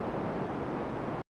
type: band-pass noise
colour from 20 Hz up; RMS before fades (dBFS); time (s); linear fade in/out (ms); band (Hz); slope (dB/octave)
pink; -34; 0-1.22; 5; 160 to 1000; 12
effects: Opus 32 kbps